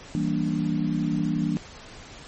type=chord; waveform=sine; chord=E half-diminished seventh; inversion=none; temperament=equal with one note detuned; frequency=164.81 / 196 / 234.7 / 293.7 Hz; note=E3 / G3 / Bb3 / D4; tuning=0 / 0 / +12 / 0 cents; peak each=-27 / -29 / -28 / -28 dBFS; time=0.15-1.57 s; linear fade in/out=0 ms; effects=pink hiss -44 dBFS RMS until 2.27 s + MP3 32 kbps